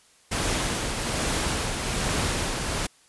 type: noise with tremolo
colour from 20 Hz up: pink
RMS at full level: -25 dBFS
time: 0.31-2.87 s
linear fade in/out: 10 ms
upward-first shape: triangle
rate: 1.2 Hz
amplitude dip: 40%
effects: white hiss -58 dBFS RMS until 3.08 s + resampled to 24000 Hz